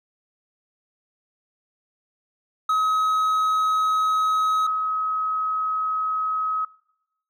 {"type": "tone pair in turn", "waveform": ["triangle", "sine"], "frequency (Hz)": [1274, 1274], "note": ["D#6", "D#6"], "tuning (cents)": [41, 41], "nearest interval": "unison", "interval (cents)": 0, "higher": "neither", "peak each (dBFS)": [-16, -21], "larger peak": "first", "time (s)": [[2.69, 4.67], [4.67, 6.65]], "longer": "neither", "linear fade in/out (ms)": 5, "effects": ["noise-tail reverb RT60 0.9 s tail -24 dB re dry"]}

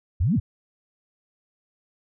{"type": "exponential two-way sweep", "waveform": "sine", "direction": "up then down", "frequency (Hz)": [69.3, 259.3, 69.3], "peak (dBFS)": -18, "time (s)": [0.2, 0.4], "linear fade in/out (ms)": 10, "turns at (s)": 0.35, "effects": []}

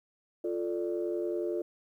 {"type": "chord", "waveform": "sine", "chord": "D minor", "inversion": "first", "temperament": "equal", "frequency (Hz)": [349.2, 440, 587.3], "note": ["F4", "A4", "D5"], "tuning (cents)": [0, 0, 0], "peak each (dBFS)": [-31, -35, -37], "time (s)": [0.44, 1.62], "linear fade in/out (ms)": 5, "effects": ["tanh soft clip ceiling -21 dBFS", "11-bit"]}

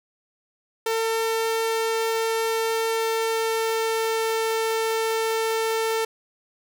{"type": "tone with pitch glide", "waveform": "sawtooth", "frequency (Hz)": [450.4, 447.5], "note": ["A4", "A4"], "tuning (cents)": [40, 29], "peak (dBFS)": -18, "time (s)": [0.86, 6.05], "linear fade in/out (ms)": 5, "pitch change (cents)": -11, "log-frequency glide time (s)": [2.87, 4.46], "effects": []}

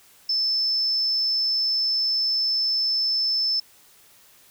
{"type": "tone", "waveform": "sine", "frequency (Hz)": 5270, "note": "E8", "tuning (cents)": -1, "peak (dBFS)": -20, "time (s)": [0.29, 3.6], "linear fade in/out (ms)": 5, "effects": ["white hiss -54 dBFS RMS until 4.5 s"]}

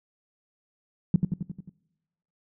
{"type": "tone with echo", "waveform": "sine", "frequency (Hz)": 173.9, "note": "F3", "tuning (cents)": -7, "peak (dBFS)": -14, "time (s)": [1.14, 1.16], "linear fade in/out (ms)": 2, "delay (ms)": 89, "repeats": 6, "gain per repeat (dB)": -4, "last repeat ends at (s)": 1.694, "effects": ["noise-tail reverb RT60 1.0 s tail -23 dB re dry"]}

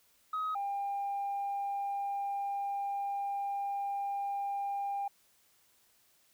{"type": "tone pair in turn", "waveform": "sine", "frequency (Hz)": [1265, 799.9], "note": ["D#6", "G5"], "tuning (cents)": [28, 35], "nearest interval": "minor sixth", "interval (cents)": 793, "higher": "first", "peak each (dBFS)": [-30, -31], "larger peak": "first", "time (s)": [[0.33, 0.55], [0.55, 5.08]], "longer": "second", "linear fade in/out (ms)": 5, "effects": ["tanh soft clip ceiling -29 dBFS", "white hiss -68 dBFS RMS until 6.33 s"]}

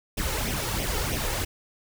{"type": "noise with flanger", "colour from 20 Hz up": "pink", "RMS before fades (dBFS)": -28, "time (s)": [0.17, 1.45], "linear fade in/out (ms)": 10, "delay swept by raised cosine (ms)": [0.33, 2.33], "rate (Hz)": 3.1, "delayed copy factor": 0.65, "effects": []}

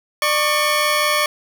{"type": "tone pair together", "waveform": "15% pulse", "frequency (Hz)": [596.9, 1108.7], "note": ["D5", "C#6"], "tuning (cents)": [28, 0], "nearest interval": "major seventh", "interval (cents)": 1072, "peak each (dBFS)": -12, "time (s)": [0.22, 1.26], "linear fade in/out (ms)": 2, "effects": []}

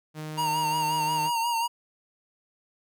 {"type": "tone", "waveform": "sawtooth", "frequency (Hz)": 154.5, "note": "D#3", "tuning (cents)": -12, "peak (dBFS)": -30, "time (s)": [0.14, 1.31], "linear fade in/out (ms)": 50}
{"type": "tone with vibrato", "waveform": "square", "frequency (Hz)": 932.3, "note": "A#5", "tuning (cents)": 0, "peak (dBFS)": -25, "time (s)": [0.37, 1.68], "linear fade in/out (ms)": 20, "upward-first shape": "sine", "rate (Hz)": 5.6, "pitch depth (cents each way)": 46}
{"effects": []}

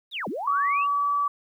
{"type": "linear two-way sweep", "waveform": "sine", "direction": "down then up", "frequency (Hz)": [3951, 166.9, 2878], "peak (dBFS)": -28, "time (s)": [0.11, 0.87], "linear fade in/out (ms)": 50, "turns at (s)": 0.28}
{"type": "tone with pitch glide", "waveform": "sine", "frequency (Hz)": [1135, 1148.9], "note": ["C#6", "D6"], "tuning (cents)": [41, -38], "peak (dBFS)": -21, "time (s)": [0.47, 1.28], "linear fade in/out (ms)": 5, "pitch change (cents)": 21, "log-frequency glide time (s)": [0.57, 1.13]}
{"effects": ["10-bit"]}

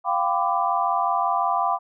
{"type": "chord", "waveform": "sine", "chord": "G dominant seventh", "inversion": "third", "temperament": "equal with one note detuned", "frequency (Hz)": [698.5, 784, 1002.1, 1174.7], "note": ["F5", "G5", "B5", "D6"], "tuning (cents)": [0, 0, 25, 0], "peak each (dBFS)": -25, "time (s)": [0.04, 1.79], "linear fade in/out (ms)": 50, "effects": []}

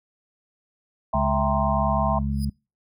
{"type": "chord", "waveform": "sine", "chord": "C dominant seventh", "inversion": "first", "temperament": "equal", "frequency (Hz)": [659.3, 784, 932.3, 1046.5], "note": ["E5", "G5", "Bb5", "C6"], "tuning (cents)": [0, 0, 0, 0], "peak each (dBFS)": [-25, -28, -28, -27], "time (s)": [1.13, 2.19], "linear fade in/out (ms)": 5}
{"type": "harmonic tone", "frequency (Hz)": 69.7, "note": "C#2", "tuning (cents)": 10, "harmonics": [1, 2, 3], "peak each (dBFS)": [-26, -28, -27], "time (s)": [1.14, 2.5], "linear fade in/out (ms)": 5}
{"type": "tone with exponential growth", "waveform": "20% pulse", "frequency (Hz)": 4978, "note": "D#8", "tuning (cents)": 0, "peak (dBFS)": -29, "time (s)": [2.31, 2.45], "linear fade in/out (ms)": 5, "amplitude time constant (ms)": 30}
{"effects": ["noise-tail reverb RT60 0.3 s tail -26 dB re dry"]}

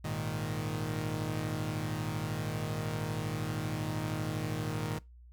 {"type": "chord", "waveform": "sawtooth", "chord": "Ab suspended second", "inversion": "none", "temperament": "equal", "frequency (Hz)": [103.83, 116.54, 155.56], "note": ["Ab2", "Bb2", "Eb3"], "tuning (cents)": [0, 0, 0], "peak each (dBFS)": [-35, -34, -32], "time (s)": [0.04, 4.99], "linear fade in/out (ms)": 10, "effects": ["noise-tail reverb RT60 0.2 s tail -21 dB re dry", "added 60 Hz sine -51 dBFS peak until 5.32 s"]}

